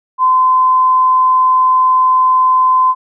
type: tone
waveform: sine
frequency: 1027 Hz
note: C6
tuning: 33 cents flat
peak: -7 dBFS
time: 0.18-2.95 s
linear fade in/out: 50 ms
effects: none